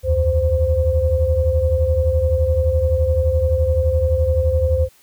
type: tone cluster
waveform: sine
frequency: 72.9 / 84.6 / 519 Hz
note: D2 / E2 / C5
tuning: -12 / +45 / -14 cents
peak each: -18 dBFS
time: 0.03-4.89 s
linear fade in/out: 50 ms
effects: tanh soft clip ceiling -4 dBFS + white hiss -53 dBFS RMS until 5.02 s